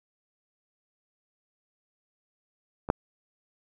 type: clicks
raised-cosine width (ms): 1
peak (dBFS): -21 / -6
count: 2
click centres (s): 2.889 / 2.901
effects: none